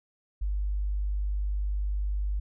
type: tone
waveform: sine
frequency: 50 Hz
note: G1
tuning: 35 cents sharp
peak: -26 dBFS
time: 0.41-2.4 s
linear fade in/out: 10 ms
effects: none